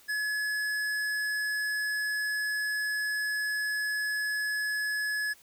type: tone with hard clipping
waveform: triangle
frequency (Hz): 1700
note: G#6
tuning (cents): +40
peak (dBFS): -30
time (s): 0.08-5.34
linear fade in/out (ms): 20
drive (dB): 17
effects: white hiss -58 dBFS RMS until 5.42 s

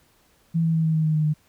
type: tone with pitch steps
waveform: sine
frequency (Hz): 165.1 / 163.2 / 161.33 / 159.48 / 157.64 / 155.83 / 154.04 / 152.27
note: E3 / E3 / E3 / D#3 / D#3 / D#3 / D#3 / D#3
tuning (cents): +3 / -17 / -37 / +43 / +23 / +3 / -17 / -37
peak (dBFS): -18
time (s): 0.54-1.34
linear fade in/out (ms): 20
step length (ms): 100
effects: pink hiss -61 dBFS RMS until 1.48 s

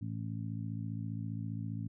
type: harmonic tone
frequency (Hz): 55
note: A1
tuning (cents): 0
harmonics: 2 / 3 / 4 / 5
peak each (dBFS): -38 / -42 / -44 / -46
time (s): 0.01-1.88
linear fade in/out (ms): 10
effects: none

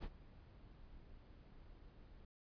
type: noise with ADSR envelope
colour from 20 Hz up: brown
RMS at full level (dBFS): -42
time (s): 0-2.25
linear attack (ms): 34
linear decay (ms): 52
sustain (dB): -17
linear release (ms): 4
effects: resampled to 11025 Hz

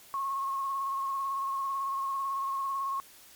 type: tone with vibrato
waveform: sine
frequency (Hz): 1089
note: C#6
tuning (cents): -31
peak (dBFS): -29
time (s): 0.14-3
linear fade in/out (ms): 0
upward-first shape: sine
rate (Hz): 18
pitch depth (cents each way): 30
effects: white hiss -54 dBFS RMS until 3.35 s + MP3 96 kbps

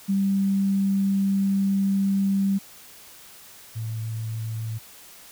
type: tone pair in turn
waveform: sine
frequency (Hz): 196 / 111.6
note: G3 / A2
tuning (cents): 0 / +25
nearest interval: minor seventh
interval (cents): 975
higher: first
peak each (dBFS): -19 / -27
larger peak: first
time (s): 0.08-2.59 / 3.75-4.79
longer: first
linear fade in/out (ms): 20
effects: white hiss -47 dBFS RMS until 5.31 s

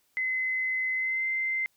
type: tone with pitch glide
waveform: sine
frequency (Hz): 2042 to 2078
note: C7 to C7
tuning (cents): -43 to -12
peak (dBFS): -26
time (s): 0.17-1.66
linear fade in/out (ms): 0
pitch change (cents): +31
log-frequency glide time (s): 0.95-1.26
effects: white hiss -70 dBFS RMS until 1.76 s

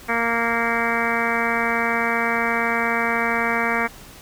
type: harmonic tone with a mistuned harmonic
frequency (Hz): 232.1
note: A#3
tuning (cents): -7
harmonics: 1 / 2 / 3 / 4 / 5 / 6 / 7 / 8 / 9 / 10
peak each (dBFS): -28 / -28 / -28 / -28 / -28 / -28 / -28 / -28 / -28 / -28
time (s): 0.08-3.88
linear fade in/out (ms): 20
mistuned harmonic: 10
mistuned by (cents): -28
effects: pink hiss -43 dBFS RMS until 4.21 s

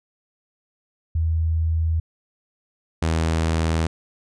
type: tone pair in turn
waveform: sine / sawtooth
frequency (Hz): 81 / 81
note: E2 / E2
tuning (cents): -30 / -30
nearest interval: unison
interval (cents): 0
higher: neither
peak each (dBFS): -18 / -15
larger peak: second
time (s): 1.15-2 / 3.02-3.87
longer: neither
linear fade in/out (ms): 5
effects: resampled to 22050 Hz

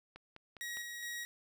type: click train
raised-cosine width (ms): 0.3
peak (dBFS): -34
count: 4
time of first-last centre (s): 0.16-0.771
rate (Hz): 4.91
type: tone with tremolo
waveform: sawtooth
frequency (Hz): 1901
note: A#6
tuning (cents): +33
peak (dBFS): -36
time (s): 0.61-1.25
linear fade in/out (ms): 0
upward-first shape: square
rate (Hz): 2.4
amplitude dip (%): 30
effects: none

